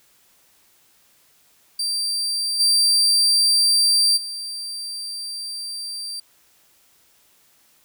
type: tone with level steps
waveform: 35% pulse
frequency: 4699 Hz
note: D8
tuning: in tune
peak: -20 / -13 / -27 dBFS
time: 1.79-6.2 s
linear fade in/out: 5 ms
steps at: 2.59 / 4.16 s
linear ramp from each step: 20 ms
effects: white hiss -58 dBFS RMS until 7.84 s